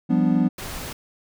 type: chord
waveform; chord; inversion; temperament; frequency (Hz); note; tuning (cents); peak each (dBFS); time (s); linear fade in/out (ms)
triangle; G dominant seventh; third; equal; 174.61 / 196 / 246.9 / 293.7; F3 / G3 / B3 / D4; 0 / 0 / 0 / 0; -20 / -21 / -18 / -23; 0.09-0.49; 20
type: noise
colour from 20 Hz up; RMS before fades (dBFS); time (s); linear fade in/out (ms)
pink; -33; 0.58-0.93; 5
effects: none